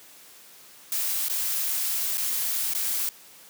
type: noise with dropouts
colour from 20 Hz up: blue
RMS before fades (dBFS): -27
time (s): 0.92-3.09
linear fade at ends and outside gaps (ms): 1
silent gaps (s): 1.284-1.298 / 2.173-2.179 / 2.736-2.749
effects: white hiss -50 dBFS RMS until 3.49 s + high-pass 150 Hz 12 dB/octave